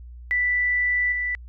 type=tone with level steps; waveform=sine; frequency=1975.5 Hz; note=B6; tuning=in tune; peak=-19 / -23 dBFS; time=0.31-1.35 s; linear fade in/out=0 ms; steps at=1.12 s; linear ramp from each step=2 ms; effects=added 60 Hz sine -38 dBFS peak until 1.48 s